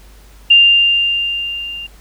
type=tone with level ramp; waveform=sine; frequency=2794 Hz; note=F7; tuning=in tune; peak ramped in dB=-3 to -25 dBFS; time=0.5-1.87 s; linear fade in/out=10 ms; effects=added 50 Hz sine -40 dBFS peak until 2 s + pink hiss -47 dBFS RMS until 2 s